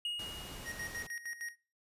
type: tone with exponential decay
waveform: triangle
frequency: 2873 Hz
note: F7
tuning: 48 cents sharp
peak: -31 dBFS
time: 0.05-1.02 s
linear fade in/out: 2 ms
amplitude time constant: 210 ms
type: noise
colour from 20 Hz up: pink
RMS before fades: -47 dBFS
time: 0.19-1.07 s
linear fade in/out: 5 ms
type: tone with tremolo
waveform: square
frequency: 1877 Hz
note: A#6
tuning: 11 cents sharp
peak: -39 dBFS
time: 0.64-1.56 s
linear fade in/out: 50 ms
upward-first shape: square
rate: 6.5 Hz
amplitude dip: 75%
effects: noise-tail reverb RT60 0.4 s tail -25 dB re dry + resampled to 32000 Hz